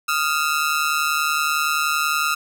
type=ring-modulated tone; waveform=sawtooth; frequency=1318.5 Hz; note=E6; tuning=in tune; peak=-12 dBFS; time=0.08-2.35 s; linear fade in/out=10 ms; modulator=75.3 Hz; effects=none